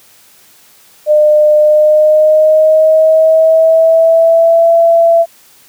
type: tone with pitch glide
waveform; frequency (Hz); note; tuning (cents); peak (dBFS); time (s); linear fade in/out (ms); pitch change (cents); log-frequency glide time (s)
sine; 604 to 670.2; D5 to E5; +48 to +29; -4; 1.06-5.26; 50; +181; 1.58-4.73
effects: white hiss -44 dBFS RMS until 5.68 s + high-pass 80 Hz 12 dB/octave